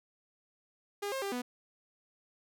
sawtooth tone with pitch steps, 406 / 534 / 396.8 / 246.8 Hz, G#4 / C5 / G4 / B3, -39 / +35 / +21 / -1 cents, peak -30 dBFS, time 1.02-1.42 s, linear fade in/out 10 ms, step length 100 ms, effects none

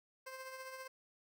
15% pulse tone with tremolo, 523.3 Hz, C5, in tune, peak -38 dBFS, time 0.26-0.88 s, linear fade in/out 10 ms, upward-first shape triangle, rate 15 Hz, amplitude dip 50%, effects none

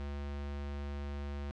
square tone, 71.3 Hz, C#2, 49 cents sharp, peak -38 dBFS, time 0-1.51 s, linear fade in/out 0 ms, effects low-pass 4000 Hz 12 dB/octave

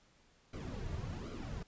brown noise with flanger, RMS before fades -42 dBFS, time 0.53-1.63 s, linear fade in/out 5 ms, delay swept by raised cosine 1.1 to 3.9 ms, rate 1.3 Hz, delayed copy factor -0.75, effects pink hiss -68 dBFS RMS until 1.67 s + resampled to 16000 Hz

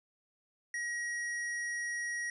sine tone with hard clipping, 1900 Hz, A#6, 33 cents sharp, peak -36 dBFS, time 0.74-2.3 s, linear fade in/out 2 ms, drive 12 dB, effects resampled to 24000 Hz

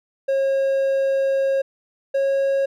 triangle tone pair in turn, 542 / 546.7 Hz, C#5 / C#5, -39 / -24 cents, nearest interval unison, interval 15 cents, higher second, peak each -15 dBFS, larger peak neither, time 0.28-1.62 / 2.14-2.66 s, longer first, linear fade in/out 10 ms, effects none

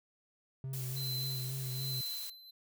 triangle tone with vibrato, 130.81 Hz, C3, in tune, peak -35 dBFS, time 0.64-2.01 s, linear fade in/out 2 ms, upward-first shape sine, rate 3.5 Hz, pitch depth 40 cents each way
blue noise, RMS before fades -44 dBFS, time 0.73-2.3 s, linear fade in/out 5 ms
square tone with tremolo, 4056 Hz, B7, 45 cents sharp, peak -37 dBFS, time 0.96-2.51 s, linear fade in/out 10 ms, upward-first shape sine, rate 1.2 Hz, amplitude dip 85%
effects none

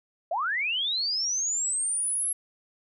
sine linear sweep, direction up, 610 to 11240 Hz, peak -25 dBFS, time 0.31-2.33 s, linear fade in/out 5 ms, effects none

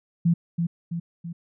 sine tone with echo, 169.3 Hz, E3, 46 cents sharp, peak -16 dBFS, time 0.25-0.34 s, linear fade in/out 10 ms, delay 330 ms, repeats 3, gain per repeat -5 dB, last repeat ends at 1.33 s, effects none

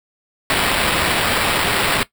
blue noise with sample-and-hold, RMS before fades -18 dBFS, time 0.5-2.03 s, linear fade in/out 0 ms, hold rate 6300 Hz, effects noise-tail reverb RT60 0.1 s tail -17 dB re dry

